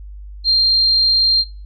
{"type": "tone", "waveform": "sine", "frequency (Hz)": 4186, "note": "C8", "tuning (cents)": 0, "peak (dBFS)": -10, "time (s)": [0.44, 1.45], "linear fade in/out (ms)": 50, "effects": ["noise-tail reverb RT60 0.3 s tail -18 dB re dry", "added 50 Hz sine -31 dBFS peak until 1.65 s"]}